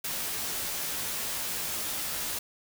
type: noise with comb filter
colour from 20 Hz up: white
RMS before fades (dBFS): -33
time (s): 0.04-2.39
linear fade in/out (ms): 5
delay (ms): 15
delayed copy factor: -0.65
effects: none